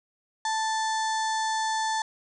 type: harmonic tone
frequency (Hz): 880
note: A5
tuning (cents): 0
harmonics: 1 / 2 / 4 / 5 / 6 / 7 / 8 / 9 / 10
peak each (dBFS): -26 / -33 / -38 / -39 / -44 / -39 / -43 / -47 / -47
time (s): 0.45-2.02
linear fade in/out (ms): 2
effects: none